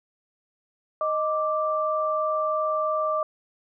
sine tone pair together, 622.3 / 1174.7 Hz, D#5 / D6, 0 / 0 cents, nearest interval major seventh, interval 1100 cents, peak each -25 dBFS, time 1.01-3.23 s, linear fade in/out 2 ms, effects none

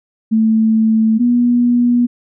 sine tone pair in turn, 221.1 / 242 Hz, A3 / B3, +9 / -35 cents, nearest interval major second, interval 156 cents, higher second, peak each -9 dBFS, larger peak neither, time 0.31-1.19 / 1.19-2.07 s, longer neither, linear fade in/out 20 ms, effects none

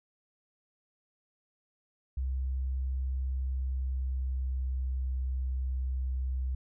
sine tone with pitch glide, 65.3 to 64.51 Hz, C2 to C2, -3 to -24 cents, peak -29 dBFS, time 2.17-6.55 s, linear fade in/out 5 ms, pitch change -21 cents, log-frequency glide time 3.26-5.02 s, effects none

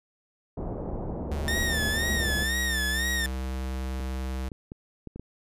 pink low-pass noise, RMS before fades -33 dBFS, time 0.57-2.44 s, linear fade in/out 5 ms, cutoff 770 Hz, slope 24 dB/octave
square tone with pitch glide, 73.42 to 65.03 Hz, D2 to C2, 0 to -10 cents, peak -30 dBFS, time 1.31-4.49 s, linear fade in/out 5 ms, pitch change -210 cents, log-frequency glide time 1.96-2.53 s
sawtooth tone with vibrato, 1800 Hz, A6, 39 cents sharp, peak -23 dBFS, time 1.48-3.26 s, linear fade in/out 0 ms, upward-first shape sine, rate 2 Hz, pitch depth 93 cents each way
clicks, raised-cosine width 3 ms, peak -26 dBFS, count 6, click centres 4.003 / 4.518 / 4.719 / 5.073 / 5.16 / 5.196 s
effects resampled to 32000 Hz

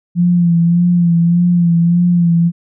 sine tone with vibrato, 172.3 Hz, F3, 23 cents flat, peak -8 dBFS, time 0.15-2.52 s, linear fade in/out 50 ms, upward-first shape sine, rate 1.7 Hz, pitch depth 40 cents each way, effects none

